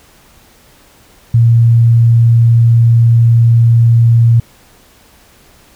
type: tone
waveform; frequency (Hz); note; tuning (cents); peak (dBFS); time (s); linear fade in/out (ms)
sine; 116.4; A#2; -2; -4; 1.34-4.4; 5
effects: pink hiss -45 dBFS RMS until 5.75 s